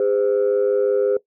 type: tone pair together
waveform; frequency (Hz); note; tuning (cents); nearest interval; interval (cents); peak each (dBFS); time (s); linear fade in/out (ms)
sine; 406.4 / 512; G#4 / C5; -38 / -38; major third; 400; -17 / -18; 0-1.17; 2
effects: noise-tail reverb RT60 0.1 s tail -18 dB re dry + tanh soft clip ceiling -11 dBFS